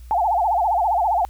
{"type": "tone with vibrato", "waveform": "sine", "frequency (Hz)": 784, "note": "G5", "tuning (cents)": 0, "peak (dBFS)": -16, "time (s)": [0.11, 1.25], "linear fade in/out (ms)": 0, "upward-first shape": "sine", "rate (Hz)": 15, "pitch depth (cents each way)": 230, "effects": ["added 60 Hz sine -37 dBFS peak until 1.29 s", "white hiss -56 dBFS RMS until 1.29 s"]}